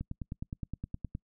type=click train; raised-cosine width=5 ms; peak=-24 dBFS; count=12; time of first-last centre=0.01-1.151 s; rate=9.64 Hz; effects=noise-tail reverb RT60 0.1 s tail -26 dB re dry